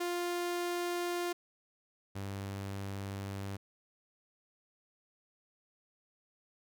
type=tone pair in turn; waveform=sawtooth; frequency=350.3 / 98.57 Hz; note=F4 / G2; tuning=+5 / +10 cents; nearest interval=octave + minor seventh; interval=2195 cents; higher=first; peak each=-29 / -34 dBFS; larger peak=first; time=0-1.33 / 2.15-3.57 s; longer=second; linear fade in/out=10 ms; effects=none